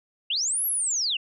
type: linear two-way sweep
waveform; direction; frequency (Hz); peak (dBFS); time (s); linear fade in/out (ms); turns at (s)
sine; up then down; 2637 to 11730 to 2637; -23; 0.3-1.17; 5; 0.66
effects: none